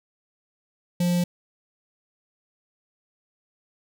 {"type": "tone with notch filter", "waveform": "square", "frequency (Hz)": 175.9, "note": "F3", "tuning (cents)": 13, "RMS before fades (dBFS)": -22, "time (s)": [1, 1.24], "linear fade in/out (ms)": 5, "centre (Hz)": 1300, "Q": 0.6, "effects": []}